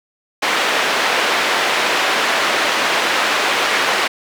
white band-pass noise, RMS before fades -17 dBFS, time 0.42-4.08 s, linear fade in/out 10 ms, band 380 to 2500 Hz, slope 12 dB/octave, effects none

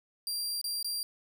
sawtooth tone with dropouts, 4742 Hz, D8, 16 cents sharp, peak -29 dBFS, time 0.27-1.03 s, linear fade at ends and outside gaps 1 ms, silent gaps 0.614-0.642 / 0.828-0.845 s, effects none

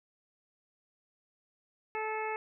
harmonic tone, 435.1 Hz, A4, 19 cents flat, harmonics 1 / 2 / 3 / 4 / 5 / 6, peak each -37 / -36 / -43 / -44 / -41 / -45 dBFS, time 1.95-2.36 s, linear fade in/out 0 ms, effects none

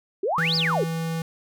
sine exponential two-way sweep, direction up then down, 354.5 to 5290 to 354.5 Hz, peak -21 dBFS, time 0.23-0.84 s, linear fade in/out 5 ms, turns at 0.56 s
square tone, 163.9 Hz, E3, 10 cents flat, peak -26 dBFS, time 0.38-1.22 s, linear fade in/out 2 ms
effects none

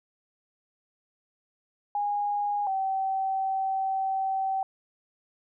sine tone pair in turn, 821 / 769.8 Hz, G#5 / G5, -20 / -32 cents, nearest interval minor second, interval 112 cents, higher first, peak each -25 dBFS, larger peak neither, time 1.95-2.67 / 2.67-4.63 s, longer second, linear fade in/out 2 ms, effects none

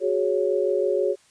sine chord, F# suspended second, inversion none, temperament just, 370 / 416.2 / 555 Hz, F#4 / G#4 / C#5, 0 / +4 / +2 cents, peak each -24 dBFS, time 0-1.16 s, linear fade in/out 50 ms, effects white hiss -58 dBFS RMS until 1.3 s + resampled to 22050 Hz

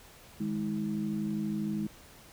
sine tone cluster, 155.6 / 208.1 / 320.7 Hz, D#3 / G#3 / E4, 0 / +4 / -48 cents, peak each -39 / -31 / -37 dBFS, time 0.4-1.87 s, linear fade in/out 5 ms, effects pink hiss -54 dBFS RMS until 2.32 s

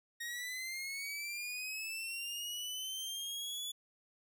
sawtooth linear sweep, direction up, 1864.7 to 3449 Hz, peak -36 dBFS, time 0.2-3.72 s, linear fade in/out 10 ms, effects none

